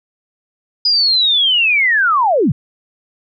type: linear sweep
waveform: sine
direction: down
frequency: 4978 to 102.1 Hz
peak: -10 dBFS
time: 0.85-2.52 s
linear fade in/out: 5 ms
effects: none